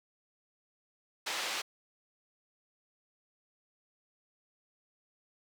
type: band-pass noise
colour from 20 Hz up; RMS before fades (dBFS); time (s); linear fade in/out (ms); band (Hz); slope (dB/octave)
white; -36; 1.26-1.62; 10; 500 to 4300; 12
effects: none